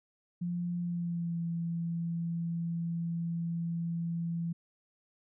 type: tone with pitch glide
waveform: sine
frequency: 174.61 to 168.37 Hz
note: F3 to E3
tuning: 0 to +37 cents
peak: -31 dBFS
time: 0.41-4.53 s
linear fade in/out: 10 ms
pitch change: -63 cents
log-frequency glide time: 0.79-1.39 s
effects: none